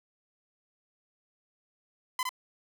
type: tone with echo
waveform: sawtooth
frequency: 1017 Hz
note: C6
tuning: 50 cents flat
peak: -24 dBFS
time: 2.19-2.23 s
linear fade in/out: 2 ms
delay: 62 ms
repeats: 1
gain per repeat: -3 dB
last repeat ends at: 2.292 s
effects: none